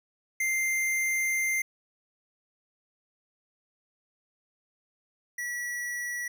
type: tone pair in turn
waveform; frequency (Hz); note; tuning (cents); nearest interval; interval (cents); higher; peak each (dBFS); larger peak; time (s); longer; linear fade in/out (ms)
square; 2093 / 1939.3; C7 / B6; 0 / -32; minor second; 132; first; -26 / -32; first; 0.4-1.62 / 5.38-6.28; first; 5
effects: none